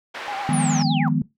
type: band-pass noise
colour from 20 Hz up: pink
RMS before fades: -33 dBFS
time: 0.14-0.83 s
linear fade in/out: 10 ms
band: 750 to 2600 Hz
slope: 12 dB/octave
type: tone with vibrato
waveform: sine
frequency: 798 Hz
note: G5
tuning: 31 cents sharp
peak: -26 dBFS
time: 0.28-1.08 s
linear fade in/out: 0 ms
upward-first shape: sine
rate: 9.7 Hz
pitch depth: 64 cents each way
type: chord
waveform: sine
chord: F half-diminished seventh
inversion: third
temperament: equal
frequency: 155.56 / 174.61 / 207.7 / 246.9 Hz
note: Eb3 / F3 / Ab3 / Cb4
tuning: 0 / 0 / 0 / 0 cents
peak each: -21 / -25 / -25 / -23 dBFS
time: 0.49-1.22 s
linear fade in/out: 2 ms
type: linear sweep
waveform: sine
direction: down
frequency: 10030 to 875 Hz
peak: -27 dBFS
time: 0.53-1.09 s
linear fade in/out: 2 ms
effects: noise-tail reverb RT60 0.2 s tail -19 dB re dry